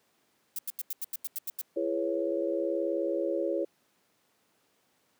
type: noise bursts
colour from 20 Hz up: violet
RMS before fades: -34 dBFS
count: 10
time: 0.56-1.614 s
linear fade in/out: 2 ms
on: 28 ms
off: 86 ms
type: chord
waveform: sine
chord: C# minor seventh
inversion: first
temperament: equal with one note detuned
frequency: 336.7 / 415.3 / 493.9 / 554.4 Hz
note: E4 / G#4 / B4 / C#5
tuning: +37 / 0 / 0 / 0 cents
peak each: -31 / -34 / -37 / -31 dBFS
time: 1.76-3.65 s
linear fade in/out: 10 ms
effects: pink hiss -70 dBFS RMS until 5.19 s + high-pass 200 Hz 12 dB/octave